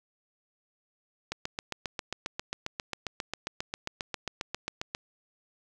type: click train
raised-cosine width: 0.2 ms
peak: -15 dBFS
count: 28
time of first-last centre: 1.32-4.949 s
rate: 7.44 Hz
effects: none